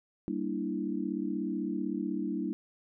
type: chord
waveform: sine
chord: E half-diminished seventh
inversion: first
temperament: equal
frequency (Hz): 196 / 233.1 / 293.7 / 329.6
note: G3 / Bb3 / D4 / E4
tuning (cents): 0 / 0 / 0 / 0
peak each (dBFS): -36 / -37 / -35 / -36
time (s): 0.28-2.53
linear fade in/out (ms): 0
effects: none